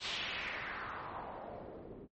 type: noise with low-pass filter sweep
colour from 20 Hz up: white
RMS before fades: -43 dBFS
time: 0-2.08 s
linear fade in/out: 50 ms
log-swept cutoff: 3900 to 330 Hz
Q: 2.4
effects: noise-tail reverb RT60 0.1 s tail -19 dB re dry + MP3 32 kbps